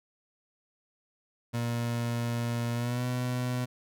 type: tone with pitch glide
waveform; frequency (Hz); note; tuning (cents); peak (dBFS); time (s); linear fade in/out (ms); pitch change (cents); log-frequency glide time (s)
30% pulse; 118.3 to 124.61; A#2 to B2; +26 to +16; -26; 1.53-3.66; 20; +90; 2.74-3.05
effects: none